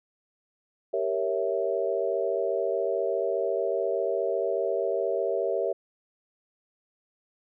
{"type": "chord", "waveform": "sine", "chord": "G diminished seventh", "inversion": "none", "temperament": "equal", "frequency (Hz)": [392, 466.2, 554.4, 659.3], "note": ["G4", "Bb4", "Db5", "Fb5"], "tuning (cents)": [0, 0, 0, 0], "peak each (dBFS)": -30, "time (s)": [0.93, 5.73], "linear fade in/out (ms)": 10, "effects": []}